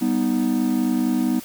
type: chord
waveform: triangle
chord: G augmented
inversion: none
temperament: equal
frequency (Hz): 196 / 246.9 / 311.1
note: G3 / B3 / D#4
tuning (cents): 0 / 0 / 0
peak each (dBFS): -24 / -18 / -22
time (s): 0.01-1.4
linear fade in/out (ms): 10
effects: white hiss -40 dBFS RMS until 1.44 s